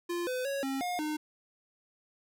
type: tone with pitch steps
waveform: square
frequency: 347.4 / 506 / 554 / 269.9 / 715 / 305 Hz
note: F4 / B4 / C#5 / C#4 / F5 / D#4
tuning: -9 / +42 / -1 / -46 / +41 / -34 cents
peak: -32 dBFS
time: 0.09-1.17 s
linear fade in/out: 10 ms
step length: 180 ms
effects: none